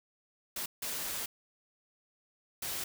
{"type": "noise bursts at uneven times", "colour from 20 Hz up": "white", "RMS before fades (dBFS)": -37, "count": 3, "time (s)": [[0.56, 0.66], [0.82, 1.26], [2.62, 2.84]], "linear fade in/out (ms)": 5, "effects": []}